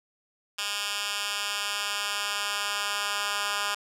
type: tone with high-pass filter sweep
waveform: 10% pulse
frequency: 204.1 Hz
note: G#3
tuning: 30 cents flat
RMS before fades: -30 dBFS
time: 0.58-3.75 s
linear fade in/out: 10 ms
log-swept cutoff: 2300 to 1500 Hz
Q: 1.1
effects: low-pass 11000 Hz 12 dB/octave + 9-bit